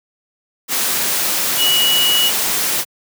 sine tone in noise, 2924 Hz, F#7, 21 cents flat, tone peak -13 dBFS, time 1.57-2.32 s, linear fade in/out 50 ms, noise white, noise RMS -18 dBFS, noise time 0.68-2.85 s, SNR +2 dB, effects high-pass 150 Hz 12 dB/octave

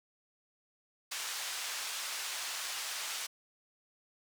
white band-pass noise, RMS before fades -39 dBFS, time 1.11-3.27 s, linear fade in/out 10 ms, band 890 to 7100 Hz, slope 12 dB/octave, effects none

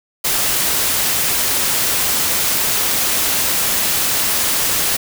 white noise, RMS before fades -17 dBFS, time 0.24-4.97 s, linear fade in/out 10 ms, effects none

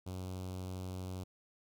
sawtooth tone with notch filter, 92.5 Hz, F#2, in tune, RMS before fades -42 dBFS, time 0.06-1.24 s, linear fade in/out 10 ms, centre 1800 Hz, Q 0.86, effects none

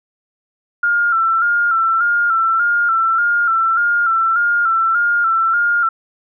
sine tone with vibrato, 1377 Hz, F6, 25 cents flat, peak -12 dBFS, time 0.83-5.89 s, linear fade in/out 5 ms, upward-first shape square, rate 1.7 Hz, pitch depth 47 cents each way, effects none

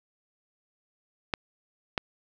clicks, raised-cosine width 0.3 ms, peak -10 dBFS, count 2, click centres 1.338 / 1.978 s, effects none

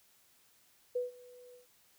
sine tone with ADSR envelope, 493.9 Hz, B4, in tune, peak -29 dBFS, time 0.95-1.67 s, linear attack 10 ms, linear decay 150 ms, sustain -23 dB, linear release 130 ms, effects white hiss -67 dBFS RMS until 1.98 s

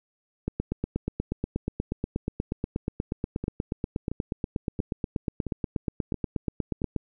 two click trains, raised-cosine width 3 ms, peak -14 / -18 dBFS, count 55 / 6, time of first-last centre 0.48-6.963 / 3.44-6.818 s, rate 8.33 / 1.48 Hz, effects none

